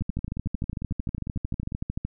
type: two click trains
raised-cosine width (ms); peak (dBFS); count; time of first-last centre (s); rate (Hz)
5; -16 / -20; 28 / 20; 0.02-2.05 / 0.01-1.722; 13.3 / 11.1
effects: none